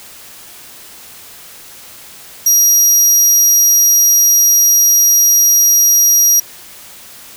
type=tone; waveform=30% pulse; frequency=5730 Hz; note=F8; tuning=44 cents sharp; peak=-3 dBFS; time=2.46-6.4 s; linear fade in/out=5 ms; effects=white hiss -36 dBFS RMS until 7.36 s